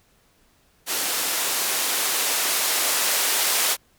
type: noise with band-pass filter sweep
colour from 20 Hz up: violet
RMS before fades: -23 dBFS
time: 0.86-3.77 s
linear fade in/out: 50 ms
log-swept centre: 300 to 490 Hz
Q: 0.79
effects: pink hiss -61 dBFS RMS until 3.98 s